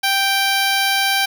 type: tone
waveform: 10% pulse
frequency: 784 Hz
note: G5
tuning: in tune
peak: -7 dBFS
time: 0.03-1.26 s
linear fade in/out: 10 ms
effects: none